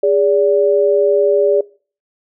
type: tone pair together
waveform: sine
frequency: 409.2 / 577.4 Hz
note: G#4 / D5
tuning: -26 / -30 cents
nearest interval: tritone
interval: 596 cents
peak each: -13 dBFS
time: 0.03-1.61 s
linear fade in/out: 5 ms
effects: noise-tail reverb RT60 0.4 s tail -22 dB re dry

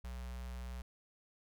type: tone with notch filter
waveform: square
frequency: 61.74 Hz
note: B1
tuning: in tune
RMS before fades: -44 dBFS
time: 0.04-0.82 s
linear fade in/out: 5 ms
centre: 320 Hz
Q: 0.87
effects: none

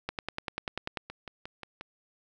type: two click trains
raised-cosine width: 0.3 ms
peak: -16 / -24 dBFS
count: 10 / 5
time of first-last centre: 0.09-0.972 / 1.1-1.81 s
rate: 10.2 / 5.63 Hz
effects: none

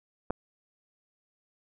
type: clicks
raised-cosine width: 1 ms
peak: -27 / -15 dBFS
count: 2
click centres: 0.302 / 0.306 s
effects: none

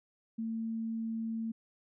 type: tone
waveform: sine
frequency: 225.3 Hz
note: A3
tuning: 41 cents sharp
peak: -33 dBFS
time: 0.38-1.52 s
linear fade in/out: 10 ms
effects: none

